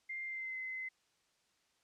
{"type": "tone with pitch glide", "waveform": "sine", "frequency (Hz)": [2100, 2051], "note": ["C7", "C7"], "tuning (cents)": [6, -35], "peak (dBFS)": -39, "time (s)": [0.09, 0.89], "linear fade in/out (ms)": 10, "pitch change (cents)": -41, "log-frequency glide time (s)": [0.26, 0.57], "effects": ["white hiss -75 dBFS RMS until 1.83 s", "low-pass 7000 Hz 12 dB/octave"]}